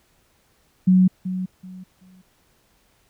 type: tone with echo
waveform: sine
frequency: 185 Hz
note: F#3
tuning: in tune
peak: -11 dBFS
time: 0.87-1.08 s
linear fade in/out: 10 ms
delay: 380 ms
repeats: 3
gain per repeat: -12 dB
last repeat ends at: 2.22 s
effects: pink hiss -62 dBFS RMS until 3.09 s